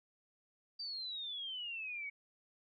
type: exponential sweep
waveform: sine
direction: down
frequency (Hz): 4699 to 2217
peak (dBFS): -40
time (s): 0.79-2.1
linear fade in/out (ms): 10
effects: none